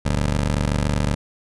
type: ring-modulated tone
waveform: 20% pulse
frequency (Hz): 73.42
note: D2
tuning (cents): 0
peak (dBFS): -11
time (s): 0.05-1.15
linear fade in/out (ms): 5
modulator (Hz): 22.8
effects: resampled to 24000 Hz